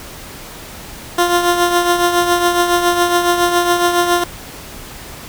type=tone with tremolo; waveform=15% pulse; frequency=350 Hz; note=F4; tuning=4 cents sharp; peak=-3 dBFS; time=1.18-4.24 s; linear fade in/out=5 ms; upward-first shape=triangle; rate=7.2 Hz; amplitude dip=60%; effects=pink hiss -33 dBFS RMS until 5.28 s